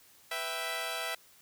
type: chord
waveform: 10% pulse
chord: E minor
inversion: second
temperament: equal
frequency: 493.9 / 659.3 / 784 Hz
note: B4 / E5 / G5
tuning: 0 / 0 / 0 cents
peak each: -33 / -27 / -32 dBFS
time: 0.31-1.15 s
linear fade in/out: 5 ms
effects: white hiss -60 dBFS RMS until 1.41 s